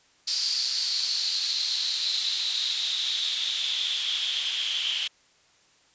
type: noise with band-pass filter sweep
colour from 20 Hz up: white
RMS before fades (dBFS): -28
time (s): 0.27-5.08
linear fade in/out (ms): 10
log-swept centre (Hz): 4700 to 3100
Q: 7.6
effects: white hiss -61 dBFS RMS until 5.94 s + resampled to 16000 Hz